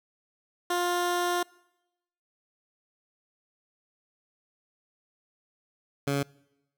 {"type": "tone pair in turn", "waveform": "15% pulse", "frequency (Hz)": [352.7, 140.62], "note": ["F4", "C#3"], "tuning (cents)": [17, 25], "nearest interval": "octave + major third", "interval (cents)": 1592, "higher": "first", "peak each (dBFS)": -19, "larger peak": "neither", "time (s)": [[0.7, 1.43], [6.07, 6.23]], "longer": "first", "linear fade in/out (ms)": 5, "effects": ["noise-tail reverb RT60 0.9 s tail -24 dB re dry"]}